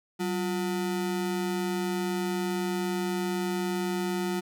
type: ring-modulated tone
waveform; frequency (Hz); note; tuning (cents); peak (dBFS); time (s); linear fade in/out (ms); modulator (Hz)
square; 271.2; C#4; -38; -25; 0.19-4.41; 20; 82
effects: none